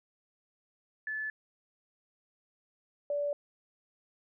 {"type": "tone pair in turn", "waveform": "sine", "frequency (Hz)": [1734, 578.7], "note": ["A6", "D5"], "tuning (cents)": [-26, -26], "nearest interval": "octave + perfect fifth", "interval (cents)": 1900, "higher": "first", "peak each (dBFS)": [-33, -29], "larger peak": "second", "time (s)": [[1.07, 1.3], [3.1, 3.33]], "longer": "neither", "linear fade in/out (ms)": 2, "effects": []}